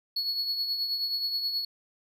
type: tone with tremolo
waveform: triangle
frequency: 4376 Hz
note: C#8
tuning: 23 cents flat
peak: -24 dBFS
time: 0.16-1.65 s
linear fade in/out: 5 ms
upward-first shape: triangle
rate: 9.4 Hz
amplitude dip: 55%
effects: none